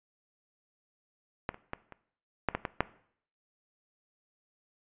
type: clicks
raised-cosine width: 0.5 ms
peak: -16 / -30 / -19 / -30 / -11 / -14 / -16 / -9 dBFS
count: 8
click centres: 1.491 / 1.544 / 1.734 / 1.923 / 2.487 / 2.55 / 2.652 / 2.806 s
effects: noise-tail reverb RT60 0.6 s tail -18 dB re dry + resampled to 8000 Hz